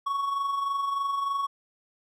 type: tone with amplitude modulation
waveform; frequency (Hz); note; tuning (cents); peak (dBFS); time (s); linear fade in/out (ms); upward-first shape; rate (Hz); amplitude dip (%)
triangle; 1113; C#6; +7; -22; 0.06-1.47; 10; sine; 23.3; 45
effects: none